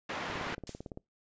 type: band-pass noise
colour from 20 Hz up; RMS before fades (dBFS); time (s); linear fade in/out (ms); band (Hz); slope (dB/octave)
white; -38; 0.09-0.55; 5; 110 to 1800; 12
type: click train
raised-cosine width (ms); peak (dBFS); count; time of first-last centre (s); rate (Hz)
2; -28; 13; 0.3-0.974; 17.8
type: noise with exponential decay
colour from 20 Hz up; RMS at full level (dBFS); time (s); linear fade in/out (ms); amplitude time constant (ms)
blue; -38; 0.67-0.9; 1; 49
effects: noise-tail reverb RT60 0.2 s tail -26 dB re dry + resampled to 16000 Hz